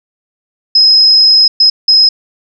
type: tone bursts at uneven times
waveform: sine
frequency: 5110 Hz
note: D#8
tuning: 45 cents sharp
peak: -3 dBFS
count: 3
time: 0.75-1.48 / 1.6-1.7 / 1.88-2.09 s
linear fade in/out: 5 ms
effects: none